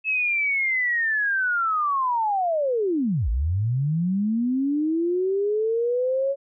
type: linear two-way sweep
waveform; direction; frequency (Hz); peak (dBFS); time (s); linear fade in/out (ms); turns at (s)
sine; down then up; 2607 to 51.2 to 559; -20; 0.04-6.36; 50; 3.29
effects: none